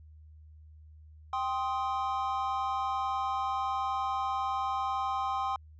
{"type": "chord", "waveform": "triangle", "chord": "C minor", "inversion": "second", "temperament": "just", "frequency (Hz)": [784.9, 1046.5, 1255.8], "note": ["G5", "C6", "Eb6"], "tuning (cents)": [2, 0, 16], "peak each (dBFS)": [-31, -31, -34], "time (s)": [1.33, 5.56], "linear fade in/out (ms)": 2, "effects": ["added 77 Hz sine -50 dBFS peak until 5.79 s", "resampled to 16000 Hz"]}